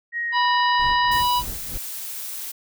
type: tone with pitch glide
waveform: sine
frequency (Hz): 1883 to 1846.4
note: A#6 to A#6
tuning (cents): +17 to -17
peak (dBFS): -23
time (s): 0.12-1.23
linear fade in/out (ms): 50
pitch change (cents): -34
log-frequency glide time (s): 0.22-0.47
type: harmonic tone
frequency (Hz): 980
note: B5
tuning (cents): -14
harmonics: 1 / 3 / 4 / 5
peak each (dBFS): -18 / -28 / -30 / -32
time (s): 0.32-1.43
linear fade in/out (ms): 50
type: noise with tremolo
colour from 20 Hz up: brown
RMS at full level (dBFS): -32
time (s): 0.79-1.78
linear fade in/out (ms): 10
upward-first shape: sine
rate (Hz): 3.3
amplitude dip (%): 85
type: noise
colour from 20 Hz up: blue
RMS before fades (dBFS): -32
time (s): 1.11-2.52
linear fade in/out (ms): 10
effects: none